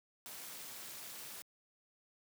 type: noise with amplitude modulation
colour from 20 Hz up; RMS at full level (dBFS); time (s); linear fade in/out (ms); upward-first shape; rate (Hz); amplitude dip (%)
white; -45; 0.26-1.42; 0; sine; 276; 75
effects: high-pass 100 Hz 12 dB/octave